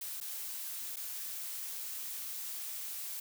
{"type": "noise with dropouts", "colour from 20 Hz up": "blue", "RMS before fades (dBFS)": -41, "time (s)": [0.01, 3.2], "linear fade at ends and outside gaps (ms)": 5, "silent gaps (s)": [[0.203, 0.21], [0.96, 0.967]], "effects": []}